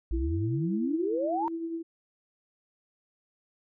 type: exponential sweep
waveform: sine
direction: up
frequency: 53.6 to 951 Hz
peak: -27 dBFS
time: 0.11-1.48 s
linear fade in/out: 0 ms
type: tone with tremolo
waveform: sine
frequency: 330.7 Hz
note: E4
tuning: 6 cents sharp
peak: -29 dBFS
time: 0.12-1.83 s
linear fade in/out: 20 ms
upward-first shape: triangle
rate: 10 Hz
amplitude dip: 50%
effects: none